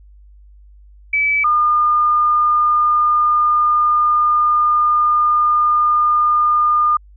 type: tone pair in turn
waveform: sine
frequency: 2299 / 1212.2 Hz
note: D7 / D#6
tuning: -37 / -46 cents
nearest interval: major seventh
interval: 1109 cents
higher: first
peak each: -13 / -11 dBFS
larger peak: second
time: 1.13-1.44 / 1.44-6.97 s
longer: second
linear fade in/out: 5 ms
effects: added 50 Hz sine -41 dBFS peak until 7.16 s